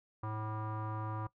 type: tone with low-pass filter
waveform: square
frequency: 108.4 Hz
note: A2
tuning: 25 cents flat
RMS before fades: -39 dBFS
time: 0.23-1.27 s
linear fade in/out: 5 ms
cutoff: 1100 Hz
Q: 7
effects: noise-tail reverb RT60 0.1 s tail -19 dB re dry